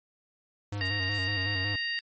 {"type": "tone with vibrato", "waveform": "square", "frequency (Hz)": 98, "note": "G2", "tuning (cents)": 0, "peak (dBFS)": -32, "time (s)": [0.72, 1.76], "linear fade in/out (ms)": 5, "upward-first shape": "square", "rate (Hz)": 5.4, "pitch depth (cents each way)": 72}
{"type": "harmonic tone", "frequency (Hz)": 932.3, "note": "A#5", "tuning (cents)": 0, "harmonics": [2, 3, 4, 5], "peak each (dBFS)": [-31, -35, -43, -36], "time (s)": [0.81, 1.99], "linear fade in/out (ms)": 0}
{"effects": ["MP3 32 kbps"]}